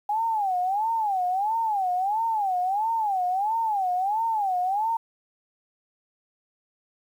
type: tone with vibrato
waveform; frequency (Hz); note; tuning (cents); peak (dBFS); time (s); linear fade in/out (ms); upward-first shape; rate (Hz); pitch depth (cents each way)
sine; 811; G#5; -41; -22; 0.09-4.97; 5; sine; 1.5; 210
effects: 9-bit